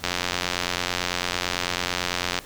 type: click train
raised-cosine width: 0.2 ms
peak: -6 dBFS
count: 210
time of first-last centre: 0.04-2.388 s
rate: 89 Hz
effects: pink hiss -44 dBFS RMS until 2.45 s